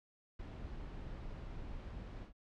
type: noise with ADSR envelope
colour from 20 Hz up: brown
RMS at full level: -44 dBFS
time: 0.39-2.33 s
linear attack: 8 ms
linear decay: 21 ms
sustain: -2 dB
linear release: 100 ms
effects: low-pass 4000 Hz 12 dB/octave